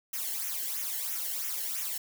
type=noise with flanger; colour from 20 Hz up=blue; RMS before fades=-34 dBFS; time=0.13-1.98 s; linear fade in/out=5 ms; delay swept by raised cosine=0.22 to 0.85 ms; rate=3 Hz; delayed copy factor=-0.75; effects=none